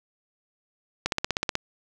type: click train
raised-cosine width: 0.2 ms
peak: -7 dBFS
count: 9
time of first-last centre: 1.06-1.554 s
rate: 16.2 Hz
effects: none